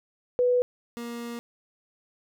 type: tone pair in turn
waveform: sine / 30% pulse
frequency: 493.9 / 236.1 Hz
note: B4 / A#3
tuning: 0 / +22 cents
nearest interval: octave + minor second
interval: 1278 cents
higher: first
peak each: -19 / -31 dBFS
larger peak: first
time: 0.39-0.62 / 0.97-1.39 s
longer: second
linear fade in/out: 0 ms
effects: none